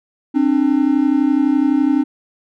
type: tone pair together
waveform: triangle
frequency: 267.9 / 299.8 Hz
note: C4 / D4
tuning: +41 / +36 cents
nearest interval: major second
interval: 195 cents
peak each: -13 dBFS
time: 0.34-2.04 s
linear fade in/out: 20 ms
effects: none